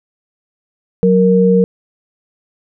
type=tone pair together; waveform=sine; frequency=185 / 465.8 Hz; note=F#3 / A#4; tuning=0 / -1 cents; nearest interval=octave + major third; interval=1599 cents; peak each=-10 dBFS; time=1.03-1.64 s; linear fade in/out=0 ms; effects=none